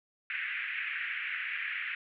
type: band-pass noise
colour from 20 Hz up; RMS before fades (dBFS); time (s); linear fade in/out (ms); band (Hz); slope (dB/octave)
pink; -36; 0.3-1.95; 2; 1600 to 2600; 48
effects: none